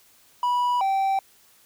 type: tone pair in turn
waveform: triangle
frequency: 979 / 777 Hz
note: B5 / G5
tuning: -15 / -16 cents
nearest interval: major third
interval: 401 cents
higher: first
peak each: -18 dBFS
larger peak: neither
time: 0.43-0.81 / 0.81-1.19 s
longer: neither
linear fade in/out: 2 ms
effects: white hiss -57 dBFS RMS until 1.65 s